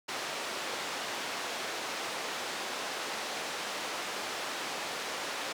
pink band-pass noise, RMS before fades -37 dBFS, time 0.08-5.53 s, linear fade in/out 10 ms, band 470 to 6100 Hz, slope 12 dB/octave, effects none

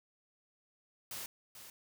white noise with echo, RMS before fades -43 dBFS, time 1.11-1.26 s, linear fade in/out 2 ms, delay 440 ms, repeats 1, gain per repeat -9 dB, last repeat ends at 1.7 s, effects none

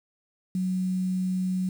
sine tone with quantisation, 185 Hz, F#3, in tune, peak -24 dBFS, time 0.55-1.69 s, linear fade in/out 2 ms, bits 8, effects none

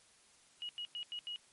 sine tone bursts at uneven times, 2900 Hz, F#7, 35 cents flat, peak -39 dBFS, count 5, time 0.62-0.69 / 0.78-0.85 / 0.95-1.03 / 1.12-1.19 / 1.27-1.36 s, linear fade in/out 0 ms, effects white hiss -65 dBFS RMS until 1.52 s + MP3 48 kbps

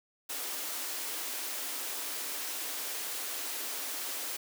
white high-pass noise, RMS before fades -37 dBFS, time 0.29-4.37 s, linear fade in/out 10 ms, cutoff 250 Hz, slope 96 dB/octave, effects none

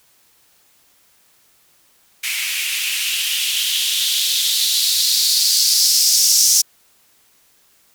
violet noise with band-pass filter sweep, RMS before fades -17 dBFS, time 2.23-6.62 s, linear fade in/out 10 ms, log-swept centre 2300 to 5800 Hz, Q 3.9, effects white hiss -56 dBFS RMS until 7.94 s

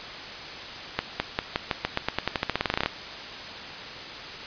accelerating click train, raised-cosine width 0.3 ms, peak -7 dBFS, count 22, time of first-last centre 0.99-2.86 s, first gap 210 ms, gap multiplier 0.9, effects white hiss -37 dBFS RMS until 4.46 s + resampled to 11025 Hz

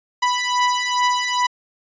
sawtooth beating tone pair, 987 / 989.4 Hz, B5 / B5, -1 / +3 cents, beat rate 2.4 Hz, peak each -17 / -16 dBFS, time 0.22-1.47 s, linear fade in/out 10 ms, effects resampled to 16000 Hz

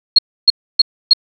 sine tone bursts, 4292 Hz, C8, 43 cents sharp, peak -3 dBFS, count 4, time 0.16-1.134 s, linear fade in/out 5 ms, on 26 ms, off 290 ms, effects none

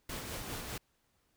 pink noise with tremolo, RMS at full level -40 dBFS, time 0.09-0.78 s, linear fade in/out 5 ms, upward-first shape sine, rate 5 Hz, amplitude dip 35%, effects pink hiss -75 dBFS RMS until 1.36 s

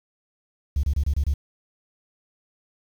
triangle tone bursts, 70.8 Hz, C#2, 37 cents sharp, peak -15 dBFS, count 6, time 0.76-1.339 s, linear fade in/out 5 ms, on 74 ms, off 27 ms, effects tanh soft clip ceiling -16 dBFS + 8-bit

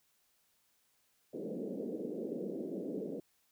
white band-pass noise, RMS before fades -40 dBFS, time 1.33-3.2 s, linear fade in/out 5 ms, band 180 to 510 Hz, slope 48 dB/octave, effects white hiss -74 dBFS RMS until 3.51 s

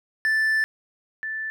triangle / sine tone pair in turn, 1760 / 1760 Hz, A6 / A6, 0 / 0 cents, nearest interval unison, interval 0 cents, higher neither, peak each -17 / -27 dBFS, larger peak first, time 0.25-0.64 / 1.23-1.5 s, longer first, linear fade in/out 0 ms, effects none

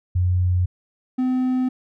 sine / triangle tone pair in turn, 90.3 / 255.4 Hz, F#2 / C4, -42 / -42 cents, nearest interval octave + tritone, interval 1800 cents, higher second, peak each -16 dBFS, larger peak neither, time 0.15-0.66 / 1.18-1.69 s, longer neither, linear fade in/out 10 ms, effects none

